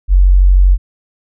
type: tone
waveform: sine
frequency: 46.25 Hz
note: F#1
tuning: in tune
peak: -4 dBFS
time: 0.08-0.78 s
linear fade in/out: 50 ms
effects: none